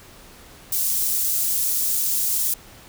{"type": "high-pass noise", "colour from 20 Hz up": "white", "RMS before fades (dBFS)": -22, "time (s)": [0.72, 2.54], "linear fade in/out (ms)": 5, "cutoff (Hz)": 7200, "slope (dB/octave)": 12, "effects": ["pink hiss -46 dBFS RMS until 2.88 s"]}